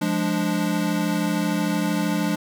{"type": "chord", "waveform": "square", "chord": "D diminished", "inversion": "first", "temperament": "equal", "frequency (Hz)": [174.61, 207.7, 293.7], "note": ["F3", "Ab3", "D4"], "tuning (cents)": [0, 0, 0], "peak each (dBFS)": -26, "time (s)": [0.01, 2.36], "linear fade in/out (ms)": 10, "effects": []}